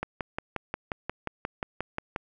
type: click train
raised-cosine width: 0.5 ms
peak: -15 dBFS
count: 13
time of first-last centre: 0.03-2.161 s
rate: 5.63 Hz
effects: none